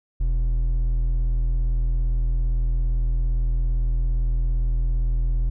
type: tone with hard clipping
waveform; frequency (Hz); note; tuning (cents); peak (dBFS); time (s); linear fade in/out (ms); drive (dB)
sine; 41.2; E1; 0; -20; 0.2-5.5; 10; 5
effects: none